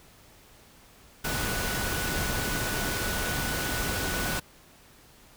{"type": "tone in noise", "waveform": "sine", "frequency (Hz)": 1480, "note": "F#6", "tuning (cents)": 0, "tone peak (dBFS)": -35, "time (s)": [1.24, 4.4], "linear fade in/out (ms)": 10, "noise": "pink", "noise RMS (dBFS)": -30, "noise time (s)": [1.24, 4.4], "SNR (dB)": -8, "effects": ["pink hiss -55 dBFS RMS until 5.36 s"]}